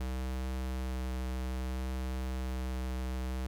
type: tone with vibrato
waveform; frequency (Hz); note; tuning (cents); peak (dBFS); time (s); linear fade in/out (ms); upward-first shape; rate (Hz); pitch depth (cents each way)
square; 64.1; C2; -35; -34; 0-3.47; 5; sine; 0.59; 9
effects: none